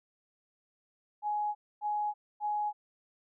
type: tone bursts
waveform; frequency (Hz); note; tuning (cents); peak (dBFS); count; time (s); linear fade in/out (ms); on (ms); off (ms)
sine; 837; G#5; +13; -29; 3; 1.22-2.73; 50; 330; 260
effects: none